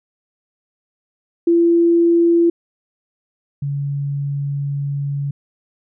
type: tone pair in turn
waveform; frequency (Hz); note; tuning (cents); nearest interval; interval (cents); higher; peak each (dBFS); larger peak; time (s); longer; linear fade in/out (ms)
sine; 339.3 / 141.43; F4 / C#3; -50 / +35; octave + minor third; 1515; first; -10 / -19; first; 1.47-2.5 / 3.62-5.31; second; 5
effects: none